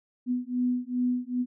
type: beating tone pair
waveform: sine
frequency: 246.9 / 249.4 Hz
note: B3 / B3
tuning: 0 / +17 cents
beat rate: 2.5 Hz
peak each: -28 dBFS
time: 0.26-1.46 s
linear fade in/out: 50 ms
effects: none